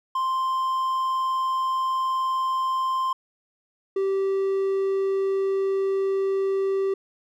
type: tone pair in turn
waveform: triangle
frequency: 1046.5 / 388.6 Hz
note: C6 / G4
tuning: 0 / -15 cents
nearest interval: octave + perfect fourth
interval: 1715 cents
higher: first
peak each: -20 / -19 dBFS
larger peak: second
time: 0.15-3.13 / 3.96-6.94 s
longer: neither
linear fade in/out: 5 ms
effects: none